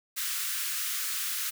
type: high-pass noise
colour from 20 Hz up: white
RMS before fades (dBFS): -32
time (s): 0.16-1.51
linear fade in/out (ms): 20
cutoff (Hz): 1200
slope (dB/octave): 48
effects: none